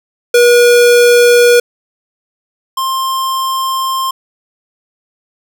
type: tone pair in turn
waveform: square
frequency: 481.8 / 1056.3 Hz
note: B4 / C6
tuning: -43 / +16 cents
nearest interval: octave + major second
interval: 1359 cents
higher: second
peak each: -5 / -14 dBFS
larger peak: first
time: 0.34-1.6 / 2.77-4.11 s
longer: second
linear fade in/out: 5 ms
effects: none